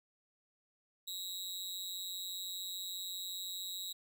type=tone with amplitude modulation; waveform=sawtooth; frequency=3858 Hz; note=B7; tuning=41 cents flat; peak=-33 dBFS; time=1.07-3.93 s; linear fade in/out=10 ms; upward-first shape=sine; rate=185 Hz; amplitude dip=90%; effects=none